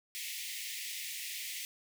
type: high-pass noise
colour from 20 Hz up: pink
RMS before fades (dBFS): -41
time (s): 0.15-1.65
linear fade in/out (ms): 0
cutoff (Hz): 1900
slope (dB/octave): 96
effects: none